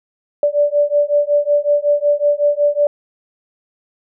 sine beating tone pair, 581 / 586.4 Hz, D5 / D5, -19 / -3 cents, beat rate 5.4 Hz, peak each -15 / -15 dBFS, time 0.43-2.87 s, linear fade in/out 2 ms, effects none

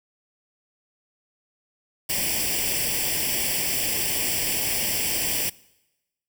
white noise with comb filter, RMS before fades -25 dBFS, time 2.09-5.5 s, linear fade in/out 10 ms, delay 0.38 ms, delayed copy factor +0.85, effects noise-tail reverb RT60 1.0 s tail -23 dB re dry

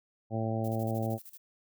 harmonic tone, 111.8 Hz, A2, 28 cents sharp, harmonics 1 / 2 / 3 / 4 / 5 / 6 / 7, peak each -32 / -35 / -39 / -42 / -38 / -40 / -40 dBFS, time 0.3-1.19 s, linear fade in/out 50 ms
violet noise with tremolo, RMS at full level -48 dBFS, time 0.64-1.38 s, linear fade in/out 5 ms, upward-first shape square, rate 13 Hz, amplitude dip 80%
effects none

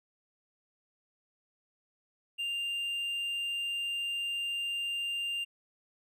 triangle tone, 2794 Hz, F7, in tune, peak -30 dBFS, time 2.38-5.45 s, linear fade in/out 20 ms, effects none

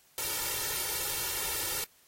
white noise with comb filter, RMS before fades -33 dBFS, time 0.18-1.84 s, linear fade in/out 0 ms, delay 2.2 ms, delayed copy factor +0.95, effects white hiss -63 dBFS RMS until 2.07 s + AAC 48 kbps

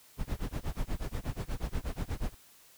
brown noise with tremolo, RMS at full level -31 dBFS, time 0.17-2.35 s, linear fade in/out 50 ms, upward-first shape sine, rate 8.3 Hz, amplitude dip 100%, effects white hiss -59 dBFS RMS until 2.77 s

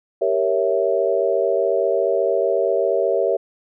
sine chord, G diminished seventh, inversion none, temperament equal, 392 / 466.2 / 554.4 / 659.3 Hz, G4 / Bb4 / Db5 / Fb5, 0 / 0 / 0 / 0 cents, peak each -22 / -22 / -21 / -22 dBFS, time 0.21-3.37 s, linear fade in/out 10 ms, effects none

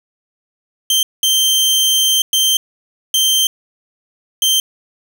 sawtooth tone bursts at uneven times, 3136 Hz, G7, in tune, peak -8 dBFS, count 5, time 0.9-1.03 / 1.23-2.22 / 2.33-2.57 / 3.14-3.47 / 4.42-4.6 s, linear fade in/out 2 ms, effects none

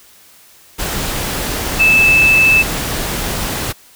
sine tone in noise, 2626 Hz, E7, 7 cents flat, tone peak -7 dBFS, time 1.79-2.63 s, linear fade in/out 20 ms, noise pink, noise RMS -20 dBFS, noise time 0.78-3.73 s, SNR +10 dB, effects white hiss -45 dBFS RMS until 3.95 s

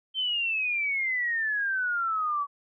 sine exponential sweep, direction down, 3130 to 1127 Hz, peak -25 dBFS, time 0.14-2.47 s, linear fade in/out 50 ms, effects none

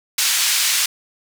white band-pass noise, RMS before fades -18 dBFS, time 0.18-0.86 s, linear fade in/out 5 ms, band 1800 to 8300 Hz, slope 12 dB/octave, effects none

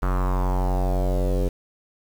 square tone with low-pass filter sweep, 46 Hz, F#1, 9 cents flat, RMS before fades -22 dBFS, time 0.02-1.49 s, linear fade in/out 10 ms, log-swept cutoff 1300 to 470 Hz, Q 3.8, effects 7-bit

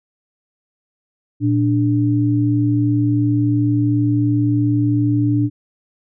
sine tone pair together, 116.54 / 293.7 Hz, A#2 / D4, 0 / 0 cents, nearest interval octave + major third, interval 1600 cents, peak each -16 dBFS, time 1.4-5.5 s, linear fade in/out 50 ms, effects none

